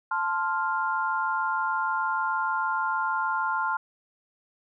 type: chord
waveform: sine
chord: F major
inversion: first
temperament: equal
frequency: 880 / 1046.5 / 1396.9 Hz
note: A5 / C6 / F6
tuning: 0 / 0 / 0 cents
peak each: -29 / -29 / -28 dBFS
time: 0.11-3.77 s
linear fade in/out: 5 ms
effects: none